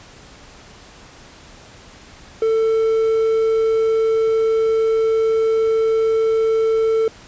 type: tone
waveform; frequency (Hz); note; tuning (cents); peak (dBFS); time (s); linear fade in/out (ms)
triangle; 445.6; A4; +22; -12; 2.42-7.08; 2
effects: pink hiss -43 dBFS RMS until 7.27 s + resampled to 16000 Hz